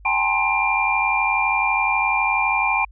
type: tone cluster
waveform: sine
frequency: 780 / 852 / 948 / 1055 / 2381 Hz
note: G5 / G#5 / A#5 / C6 / D7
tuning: -9 / +44 / +29 / +14 / +23 cents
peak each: -25 / -24 / -27 / -25 / -20 dBFS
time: 0.05-2.85 s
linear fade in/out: 5 ms
effects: added 50 Hz sine -42 dBFS peak until 2.91 s